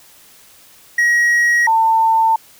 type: tone pair in turn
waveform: triangle / sine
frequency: 1900 / 896.7 Hz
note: A#6 / A5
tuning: +33 / +33 cents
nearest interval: octave + minor second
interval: 1300 cents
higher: first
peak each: -9 / -10 dBFS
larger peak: first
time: 0.98-1.67 / 1.67-2.36 s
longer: neither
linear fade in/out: 5 ms
effects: white hiss -46 dBFS RMS until 2.59 s